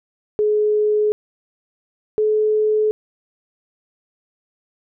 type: tone pair in turn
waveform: sine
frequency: 422.8 / 428.7 Hz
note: G#4 / A4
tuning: +31 / -45 cents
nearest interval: unison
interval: 24 cents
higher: second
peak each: -14 dBFS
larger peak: neither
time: 0.39-1.12 / 2.18-2.91 s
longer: neither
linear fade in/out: 0 ms
effects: none